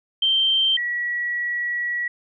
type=tone pair in turn; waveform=sine; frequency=3136 / 1929.3 Hz; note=G7 / B6; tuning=0 / -41 cents; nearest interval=minor sixth; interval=841 cents; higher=first; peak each=-16 / -22 dBFS; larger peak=first; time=0.22-0.77 / 0.77-2.08 s; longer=second; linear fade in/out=5 ms; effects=none